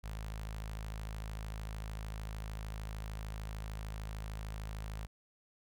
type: tone with notch filter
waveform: sawtooth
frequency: 53.3 Hz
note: G#1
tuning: 46 cents sharp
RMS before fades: -42 dBFS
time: 0.03-5.07 s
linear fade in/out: 20 ms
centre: 320 Hz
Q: 0.72
effects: none